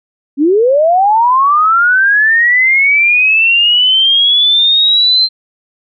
sine linear sweep, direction up, 264.3 to 4139 Hz, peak -6 dBFS, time 0.37-5.29 s, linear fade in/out 50 ms, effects none

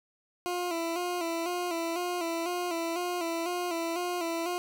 20% pulse tone with vibrato, 344 Hz, F4, 26 cents flat, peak -25 dBFS, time 0.46-4.58 s, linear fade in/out 0 ms, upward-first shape square, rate 2 Hz, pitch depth 56 cents each way, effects none

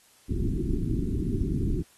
pink low-pass noise, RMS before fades -27 dBFS, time 0.28-1.83 s, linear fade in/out 20 ms, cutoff 390 Hz, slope 96 dB/octave, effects white hiss -59 dBFS RMS until 1.97 s + AAC 32 kbps

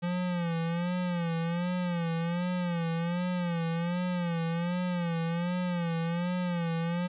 square tone with vibrato, 172.7 Hz, F3, 19 cents flat, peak -29 dBFS, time 0.02-7.08 s, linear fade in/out 20 ms, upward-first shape sine, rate 1.3 Hz, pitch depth 79 cents each way, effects resampled to 8000 Hz + 10-bit

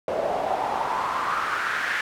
pink noise with band-pass filter sweep, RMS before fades -26 dBFS, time 0.08-2.01 s, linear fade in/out 2 ms, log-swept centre 570 to 1800 Hz, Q 4, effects none

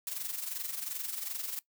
blue noise with amplitude modulation, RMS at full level -35 dBFS, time 0.07-1.59 s, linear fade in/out 0 ms, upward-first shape sine, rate 22.7 Hz, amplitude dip 65%, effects noise-tail reverb RT60 0.1 s tail -19 dB re dry

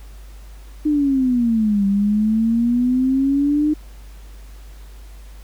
sine exponential two-way sweep, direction down then up, 306.1 to 196.3 to 306.1 Hz, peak -14 dBFS, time 0.85-3.74 s, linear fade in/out 10 ms, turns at 1.86 s, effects added 50 Hz sine -36 dBFS peak until 5.43 s + pink hiss -50 dBFS RMS until 5.43 s

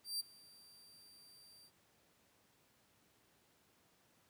sawtooth tone with ADSR envelope, 4699 Hz, D8, in tune, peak -33 dBFS, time 0.04-1.71 s, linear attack 160 ms, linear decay 15 ms, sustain -24 dB, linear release 57 ms, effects pink hiss -72 dBFS RMS until 4.29 s + high-pass 100 Hz 12 dB/octave

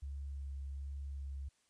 sine tone with vibrato, 69.3 Hz, C#2, in tune, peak -40 dBFS, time 0.02-1.49 s, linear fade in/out 10 ms, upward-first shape sine, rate 1.3 Hz, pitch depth 14 cents each way, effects white hiss -75 dBFS RMS until 1.69 s + resampled to 22050 Hz

